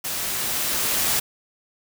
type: noise with level ramp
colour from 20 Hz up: white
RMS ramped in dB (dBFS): -28 to -21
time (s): 0.04-1.2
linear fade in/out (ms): 10
effects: none